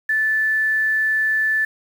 sine tone with quantisation, 1751 Hz, A6, 9 cents flat, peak -16 dBFS, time 0.09-1.65 s, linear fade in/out 5 ms, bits 7, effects none

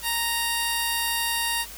5% pulse tone with notch filter, 931 Hz, A#5, 2 cents flat, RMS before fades -26 dBFS, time 0.02-1.66 s, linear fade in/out 50 ms, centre 6600 Hz, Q 1.4, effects added 50 Hz sine -46 dBFS peak until 1.77 s + white hiss -41 dBFS RMS until 1.77 s

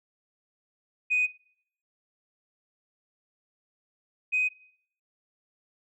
sine tone pair in turn, 2493 / 2507 Hz, D#7 / D#7, +3 / +12 cents, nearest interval unison, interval 9 cents, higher second, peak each -21 / -22 dBFS, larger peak first, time 1.1-1.27 / 4.32-4.49 s, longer neither, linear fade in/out 20 ms, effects noise-tail reverb RT60 0.6 s tail -20 dB re dry + tanh soft clip ceiling -17 dBFS

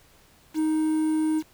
triangle tone with quantisation, 312.6 Hz, D#4, 8 cents sharp, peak -19 dBFS, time 0.54-1.43 s, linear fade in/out 50 ms, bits 7, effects pink hiss -57 dBFS RMS until 1.53 s

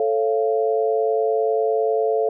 sine chord, A augmented, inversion none, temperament just, 440 / 550 / 687.5 Hz, A4 / C#5 / E#5, 0 / -14 / -27 cents, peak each -19 / -25 / -23 dBFS, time 0-2.29 s, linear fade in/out 2 ms, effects none

